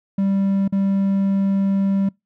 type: tone with dropouts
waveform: triangle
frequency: 195.8 Hz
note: G3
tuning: 2 cents flat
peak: -14 dBFS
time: 0.18-2.09 s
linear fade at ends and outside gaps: 5 ms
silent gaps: 0.679-0.724 s
effects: noise-tail reverb RT60 0.2 s tail -26 dB re dry